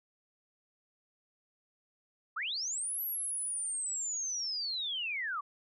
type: linear two-way sweep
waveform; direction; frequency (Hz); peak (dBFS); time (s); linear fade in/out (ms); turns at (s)
sine; up then down; 1100 to 11840 to 1100; -33; 2.36-5.41; 10; 3.02
effects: none